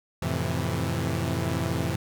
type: chord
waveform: sawtooth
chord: F major seventh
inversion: none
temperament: equal with one note detuned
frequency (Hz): 88.58 / 110 / 130.81 / 164.81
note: F2 / A2 / C3 / E3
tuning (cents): +25 / 0 / 0 / 0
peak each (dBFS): -27 / -28 / -27 / -27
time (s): 0.22-1.96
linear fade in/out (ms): 5
effects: none